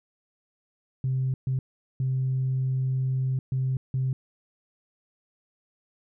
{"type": "tone bursts at uneven times", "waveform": "sine", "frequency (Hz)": 130.81, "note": "C3", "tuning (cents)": 0, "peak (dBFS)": -22, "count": 5, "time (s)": [[1.04, 1.34], [1.47, 1.59], [2, 3.39], [3.52, 3.77], [3.94, 4.13]], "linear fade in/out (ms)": 2, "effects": ["tanh soft clip ceiling -19 dBFS"]}